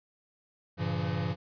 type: chord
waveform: square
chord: G diminished seventh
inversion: none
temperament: equal with one note detuned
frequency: 98 / 116.54 / 138.59 / 169.06 Hz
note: G2 / Bb2 / Db3 / Fb3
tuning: 0 / 0 / 0 / +44 cents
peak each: -35 / -38 / -36 / -34 dBFS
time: 0.77-1.36 s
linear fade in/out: 50 ms
effects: resampled to 11025 Hz